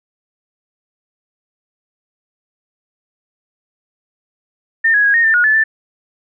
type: tone with pitch steps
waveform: sine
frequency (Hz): 1811 / 1669 / 1647 / 1852 / 1787 / 1446 / 1736 / 1767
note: A6 / G#6 / G#6 / A#6 / A6 / F#6 / A6 / A6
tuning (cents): +49 / +8 / -15 / -12 / +26 / -40 / -24 / +7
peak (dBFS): -9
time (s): 4.84-5.64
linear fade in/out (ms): 10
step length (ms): 100
effects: none